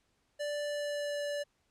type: tone with pitch glide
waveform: square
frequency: 586 to 580.6 Hz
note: D5 to D5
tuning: -4 to -20 cents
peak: -34 dBFS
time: 0.39-1.44 s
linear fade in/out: 20 ms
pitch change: -16 cents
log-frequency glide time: 0.64-1.23 s
effects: pink hiss -75 dBFS RMS until 1.7 s + low-pass 9000 Hz 12 dB/octave